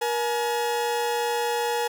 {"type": "tone pair together", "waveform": "40% pulse", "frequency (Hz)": [474.8, 847], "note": ["A#4", "G#5"], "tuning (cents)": [32, 34], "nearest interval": "minor seventh", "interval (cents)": 1002, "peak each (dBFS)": [-25, -26], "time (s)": [0.01, 1.88], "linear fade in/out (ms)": 10, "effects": []}